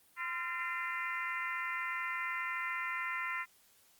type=harmonic tone with a mistuned harmonic; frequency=344.1 Hz; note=F4; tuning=26 cents flat; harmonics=3 / 4 / 5 / 6 / 7 / 8; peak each=-42 / -41 / -41 / -39 / -46 / -51 dBFS; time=0.16-3.46 s; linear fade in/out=50 ms; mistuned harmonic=5; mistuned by=+85 cents; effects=white hiss -66 dBFS RMS until 3.99 s + Opus 32 kbps